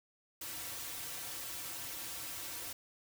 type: noise with comb filter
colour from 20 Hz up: white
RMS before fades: -43 dBFS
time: 0.41-2.73 s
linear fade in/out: 5 ms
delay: 4.8 ms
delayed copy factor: -0.85
effects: none